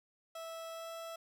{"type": "tone with pitch glide", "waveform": "30% pulse", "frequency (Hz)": [656, 660.6], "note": ["E5", "E5"], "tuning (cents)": [-9, 4], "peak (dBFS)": -40, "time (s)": [0.35, 1.16], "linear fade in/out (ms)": 5, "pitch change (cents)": 13, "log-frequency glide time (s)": [0.72, 0.91], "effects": []}